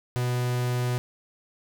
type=tone; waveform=45% pulse; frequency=123.6 Hz; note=B2; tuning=2 cents sharp; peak=-24 dBFS; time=0.16-0.98 s; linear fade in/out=0 ms; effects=none